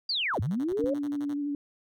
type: linear two-way sweep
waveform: sine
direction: down then up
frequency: 4823 to 83 to 571 Hz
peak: -26 dBFS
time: 0.09-0.94 s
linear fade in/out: 5 ms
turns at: 0.4 s
type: tone bursts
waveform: 5% pulse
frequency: 123.47 Hz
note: B2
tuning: in tune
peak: -34 dBFS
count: 12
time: 0.33-1.34 s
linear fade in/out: 10 ms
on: 53 ms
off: 34 ms
type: clicks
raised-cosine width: 5 ms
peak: -37 / -29 dBFS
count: 2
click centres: 0.721 / 0.842 s
type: tone with vibrato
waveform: sine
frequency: 288.4 Hz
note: D4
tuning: 31 cents flat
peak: -28 dBFS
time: 0.79-1.55 s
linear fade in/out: 2 ms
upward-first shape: sine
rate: 12 Hz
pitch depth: 23 cents each way
effects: none